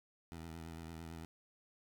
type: tone with vibrato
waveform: 15% pulse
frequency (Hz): 82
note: E2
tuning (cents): -9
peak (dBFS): -40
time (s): 0.32-1.25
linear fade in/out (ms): 0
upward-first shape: triangle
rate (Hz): 8.9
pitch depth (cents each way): 57
effects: 13-bit